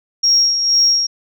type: tone with tremolo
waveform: sine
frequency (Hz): 5588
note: F8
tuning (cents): 0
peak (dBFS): -8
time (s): 0.23-1.07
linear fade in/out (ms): 10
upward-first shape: sine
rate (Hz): 2.1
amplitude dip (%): 55
effects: tanh soft clip ceiling -4 dBFS